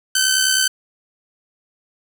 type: tone with amplitude modulation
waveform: 10% pulse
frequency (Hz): 1531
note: G6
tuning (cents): -41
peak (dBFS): -4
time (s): 0.15-0.68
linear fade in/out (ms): 5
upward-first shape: sine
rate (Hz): 69.7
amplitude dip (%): 50
effects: none